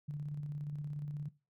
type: tone with tremolo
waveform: sine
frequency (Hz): 146.83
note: D3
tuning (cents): 0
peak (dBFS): -36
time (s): 0.08-1.29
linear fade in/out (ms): 10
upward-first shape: square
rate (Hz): 17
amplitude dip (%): 30
effects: noise-tail reverb RT60 0.3 s tail -19 dB re dry